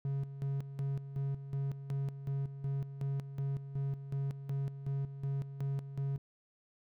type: tone with tremolo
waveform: triangle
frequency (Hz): 138.1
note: C#3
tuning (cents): -6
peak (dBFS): -30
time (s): 0.05-6.18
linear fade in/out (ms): 2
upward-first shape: square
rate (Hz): 2.7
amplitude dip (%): 70
effects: none